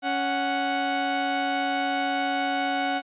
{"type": "tone pair together", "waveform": "sawtooth", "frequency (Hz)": [278.1, 740], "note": ["C#4", "F#5"], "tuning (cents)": [6, 0], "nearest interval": "octave + perfect fourth", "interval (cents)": 1694, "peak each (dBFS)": [-25, -21], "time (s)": [0.02, 3.02], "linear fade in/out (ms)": 50, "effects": ["resampled to 8000 Hz"]}